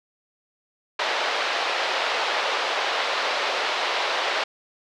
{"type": "band-pass noise", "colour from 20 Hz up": "pink", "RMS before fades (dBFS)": -25, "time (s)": [0.99, 4.44], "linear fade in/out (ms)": 5, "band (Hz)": [510, 4400], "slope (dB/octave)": 24, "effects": []}